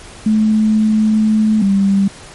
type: tone pair in turn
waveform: sine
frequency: 216.4 / 196.8 Hz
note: A3 / G3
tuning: -29 / +7 cents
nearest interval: major second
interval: 164 cents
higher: first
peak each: -9 dBFS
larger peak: neither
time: 0.26-1.62 / 1.62-2.08 s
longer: first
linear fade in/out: 5 ms
effects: pink hiss -36 dBFS RMS until 2.34 s + MP3 48 kbps